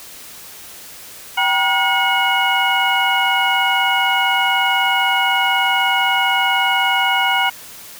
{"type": "tone cluster", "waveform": "sine", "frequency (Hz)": [775, 956, 1441, 2188, 2904], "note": ["G5", "A#5", "F#6", "C#7", "F#7"], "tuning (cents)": [-20, 43, -46, -23, -33], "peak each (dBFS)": -20, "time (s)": [1.37, 7.5], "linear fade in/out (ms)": 10, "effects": ["white hiss -37 dBFS RMS until 7.99 s"]}